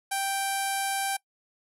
sawtooth tone with low-pass filter, 784 Hz, G5, in tune, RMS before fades -29 dBFS, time 0.11-1.17 s, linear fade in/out 10 ms, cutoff 11000 Hz, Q 4.4, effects noise-tail reverb RT60 0.1 s tail -22 dB re dry

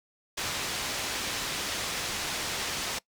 white low-pass noise, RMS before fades -33 dBFS, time 0.37-2.99 s, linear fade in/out 10 ms, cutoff 5700 Hz, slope 12 dB/octave, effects noise-tail reverb RT60 0.1 s tail -22 dB re dry

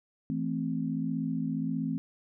sine chord, A minor, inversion second, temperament equal, 164.81 / 220 / 261.6 Hz, E3 / A3 / C4, 0 / 0 / 0 cents, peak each -33 / -34 / -32 dBFS, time 0.3-1.98 s, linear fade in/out 0 ms, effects none

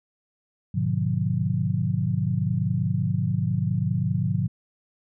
sine chord, G# diminished seventh, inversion none, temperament just, 103.83 / 124.59 / 149.51 / 179.41 Hz, G#2 / B2 / D3 / F3, 0 / +16 / +31 / +47 cents, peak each -27 dBFS, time 0.74-4.48 s, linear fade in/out 10 ms, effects none

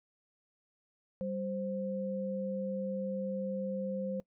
sine tone pair together, 194.66 / 523.3 Hz, G3 / C5, -12 / 0 cents, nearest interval octave + perfect fourth, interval 1712 cents, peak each -36 / -36 dBFS, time 1.21-4.2 s, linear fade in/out 0 ms, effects noise-tail reverb RT60 0.1 s tail -21 dB re dry

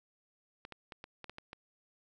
clicks, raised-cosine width 0.3 ms, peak -29 dBFS, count 8, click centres 0.651 / 0.723 / 0.922 / 1.041 / 1.243 / 1.296 / 1.384 / 1.531 s, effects none

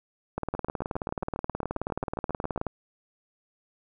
two click trains, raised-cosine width 1 ms, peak -15 / -19 dBFS, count 44 / 16, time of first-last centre 0.38-2.667 / 0.55-2.577 s, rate 18.8 / 7.4 Hz, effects none

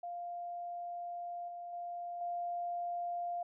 sine tone with level steps, 698.5 Hz, F5, in tune, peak -39 / -42 / -39 / -35 dBFS, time 0.03-3.43 s, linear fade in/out 5 ms, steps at 1.48 / 1.73 / 2.21 s, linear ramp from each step 2 ms, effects none

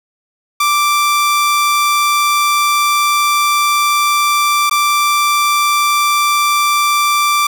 sawtooth tone with dropouts, 1174.7 Hz, D6, in tune, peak -7 dBFS, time 0.6-7.47 s, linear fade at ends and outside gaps 5 ms, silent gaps 4.697-4.71 s, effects none

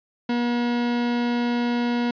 40% pulse tone, 240 Hz, B3, 49 cents flat, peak -20 dBFS, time 0.29-2.11 s, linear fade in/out 5 ms, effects resampled to 11025 Hz + 10-bit

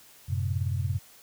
sine chord, F# diminished, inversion none, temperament equal, 92.5 / 110 / 130.81 Hz, F#2 / A2 / C3, 0 / 0 / 0 cents, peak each -28 / -33 / -31 dBFS, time 0.28-0.99 s, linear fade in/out 20 ms, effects white hiss -54 dBFS RMS until 1.22 s

